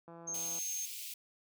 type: click train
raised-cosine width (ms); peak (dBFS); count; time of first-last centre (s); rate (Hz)
1; -38; 86; 0.08-0.586; 168
type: tone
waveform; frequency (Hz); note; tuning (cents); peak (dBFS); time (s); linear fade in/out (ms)
sine; 6400; G8; +35; -36; 0.27-0.86; 10
type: high-pass noise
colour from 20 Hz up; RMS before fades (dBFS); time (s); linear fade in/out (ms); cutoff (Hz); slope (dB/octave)
white; -44; 0.34-1.14; 5; 2300; 48
effects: high-pass 100 Hz 12 dB/octave